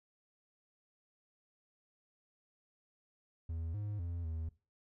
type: tone with pitch steps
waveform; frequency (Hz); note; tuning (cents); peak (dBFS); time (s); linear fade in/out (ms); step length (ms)
triangle; 82.1 / 104.1 / 85.6 / 80.6; E2 / G#2 / F2 / E2; -6 / +5 / -34 / -38; -35; 3.49-4.49; 5; 250
effects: noise-tail reverb RT60 0.3 s tail -19 dB re dry